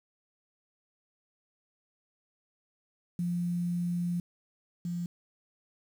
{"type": "tone pair in turn", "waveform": "sine", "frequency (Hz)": [174.61, 173.79], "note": ["F3", "F3"], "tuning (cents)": [0, -8], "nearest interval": "unison", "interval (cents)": 8, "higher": "first", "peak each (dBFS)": [-28, -31], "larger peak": "first", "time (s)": [[3.19, 4.2], [4.85, 5.06]], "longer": "first", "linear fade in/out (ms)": 2, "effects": ["9-bit"]}